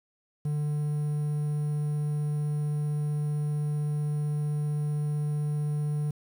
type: tone with quantisation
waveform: triangle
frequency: 148.7 Hz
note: D3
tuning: 22 cents sharp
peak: -24 dBFS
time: 0.45-6.11 s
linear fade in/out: 5 ms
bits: 9
effects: none